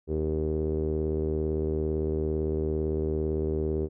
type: tone with low-pass filter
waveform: sawtooth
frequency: 77.78 Hz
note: D#2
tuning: in tune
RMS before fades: -28 dBFS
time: 0.07-3.89 s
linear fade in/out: 50 ms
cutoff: 410 Hz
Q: 6.8
effects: none